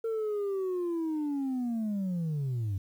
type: linear sweep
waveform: sine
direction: down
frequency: 456.5 to 92.4 Hz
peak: -26 dBFS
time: 0.04-2.78 s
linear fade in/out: 5 ms
effects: tanh soft clip ceiling -28 dBFS + 10-bit